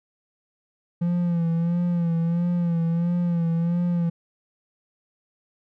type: tone with vibrato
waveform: triangle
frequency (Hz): 170.6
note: F3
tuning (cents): -40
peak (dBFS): -18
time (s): 1.01-4.1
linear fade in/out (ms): 10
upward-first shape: sine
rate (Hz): 1.5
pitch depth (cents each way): 50
effects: none